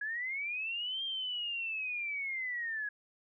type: linear two-way sweep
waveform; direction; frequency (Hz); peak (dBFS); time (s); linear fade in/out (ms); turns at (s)
sine; up then down; 1658 to 3208 to 1658; -34; 0.01-2.89; 5; 1.03
effects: none